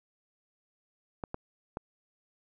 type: clicks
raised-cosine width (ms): 1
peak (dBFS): -21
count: 3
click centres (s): 1.238 / 1.344 / 1.771
effects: none